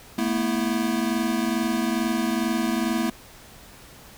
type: chord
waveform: square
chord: A suspended second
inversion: none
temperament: equal with one note detuned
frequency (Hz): 220 / 242.3 / 329.6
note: A3 / B3 / E4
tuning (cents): 0 / -33 / 0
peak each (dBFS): -27 / -27 / -28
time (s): 0.18-3.1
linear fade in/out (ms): 5
effects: pink hiss -47 dBFS RMS until 4.17 s